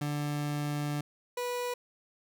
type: tone pair in turn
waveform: 30% pulse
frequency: 146.83 / 490 Hz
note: D3 / B4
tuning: 0 / -14 cents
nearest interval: octave + major sixth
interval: 2086 cents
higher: second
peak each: -28 / -29 dBFS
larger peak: first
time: 0.01-1.01 / 1.37-1.74 s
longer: first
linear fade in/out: 5 ms
effects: none